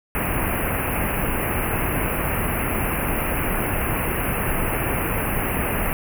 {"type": "band-stop noise", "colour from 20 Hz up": "pink", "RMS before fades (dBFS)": -23, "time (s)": [0.15, 5.93], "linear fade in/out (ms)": 0, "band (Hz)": [2800, 10000], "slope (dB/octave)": 96, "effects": []}